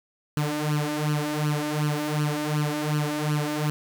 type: tone with flanger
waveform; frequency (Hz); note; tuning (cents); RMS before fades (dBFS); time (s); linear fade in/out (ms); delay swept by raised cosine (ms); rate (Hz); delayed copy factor
sawtooth; 149.9; D3; +36; -26; 0.37-3.7; 0; 0.68 to 3.48; 2.7; +0.75
effects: none